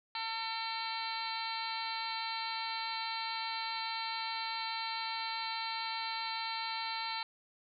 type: harmonic tone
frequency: 450.6 Hz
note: A4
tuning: 41 cents sharp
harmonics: 2 / 3 / 4 / 5 / 6 / 7 / 8 / 9 / 10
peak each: -39 / -45 / -48 / -44 / -48 / -49 / -52 / -41 / -47 dBFS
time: 0.15-7.23 s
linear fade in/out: 2 ms
effects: none